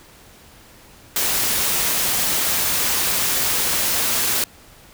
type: noise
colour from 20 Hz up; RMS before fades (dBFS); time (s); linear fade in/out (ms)
white; -20; 1.16-4.44; 2
effects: pink hiss -47 dBFS RMS until 4.93 s